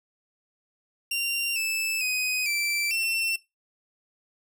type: tone with pitch steps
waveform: sawtooth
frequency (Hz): 2769 / 2630 / 2506 / 2337 / 2697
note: F7 / E7 / D#7 / D7 / E7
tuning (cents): -15 / -5 / +12 / -9 / +39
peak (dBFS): -22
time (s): 1.11-3.36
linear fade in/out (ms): 5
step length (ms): 450
effects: noise-tail reverb RT60 0.2 s tail -17 dB re dry